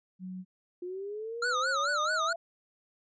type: tone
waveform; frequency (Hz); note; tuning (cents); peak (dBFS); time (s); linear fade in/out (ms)
sine; 185; F#3; 0; -37; 0.19-0.45; 50
type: linear sweep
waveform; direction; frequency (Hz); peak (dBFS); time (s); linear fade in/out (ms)
sine; up; 350.7 to 676; -35; 0.82-2.36; 5
type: tone with vibrato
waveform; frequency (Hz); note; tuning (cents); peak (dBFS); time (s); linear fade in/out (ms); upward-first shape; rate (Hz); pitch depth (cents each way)
square; 1345; E6; +34; -28; 1.42-2.33; 5; sine; 4.6; 180
effects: resampled to 16000 Hz